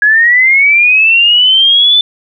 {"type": "linear sweep", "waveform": "sine", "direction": "up", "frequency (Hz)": [1661.2, 3533], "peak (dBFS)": -4, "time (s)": [0.02, 2.01], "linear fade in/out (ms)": 2, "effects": []}